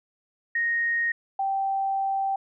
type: tone pair in turn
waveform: sine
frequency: 1864.7 / 779.9 Hz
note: A#6 / G5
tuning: 0 / -9 cents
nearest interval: octave + minor third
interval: 1509 cents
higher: first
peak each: -22 / -23 dBFS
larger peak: first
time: 0.55-1.12 / 1.39-2.36 s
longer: second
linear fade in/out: 5 ms
effects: none